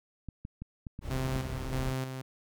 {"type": "clicks", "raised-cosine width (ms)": 5, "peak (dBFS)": -27, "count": 8, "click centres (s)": [0.287, 0.451, 0.62, 0.868, 0.991, 1.163, 1.255, 1.363]}
{"type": "noise", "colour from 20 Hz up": "brown", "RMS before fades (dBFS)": -37, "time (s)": [1.01, 1.95], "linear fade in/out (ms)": 50}
{"type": "tone with tremolo", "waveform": "sawtooth", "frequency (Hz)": 130.81, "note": "C3", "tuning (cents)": 0, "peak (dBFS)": -27, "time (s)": [1.1, 2.22], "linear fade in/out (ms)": 10, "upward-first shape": "square", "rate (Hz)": 1.6, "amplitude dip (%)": 50}
{"effects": []}